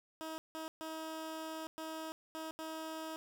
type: tone bursts at uneven times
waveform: 15% pulse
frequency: 318.5 Hz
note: D#4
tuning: 41 cents sharp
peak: -35 dBFS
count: 6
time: 0.21-0.38 / 0.55-0.68 / 0.81-1.67 / 1.78-2.12 / 2.35-2.51 / 2.59-3.16 s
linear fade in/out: 0 ms
effects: none